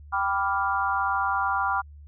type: chord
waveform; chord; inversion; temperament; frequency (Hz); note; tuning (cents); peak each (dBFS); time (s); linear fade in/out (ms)
sine; G dominant seventh; none; equal; 784 / 987.8 / 1174.7 / 1396.9; G5 / B5 / D6 / F6; 0 / 0 / 0 / 0; -28; 0.12-1.82; 20
effects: added 73 Hz sine -43 dBFS peak until 2.07 s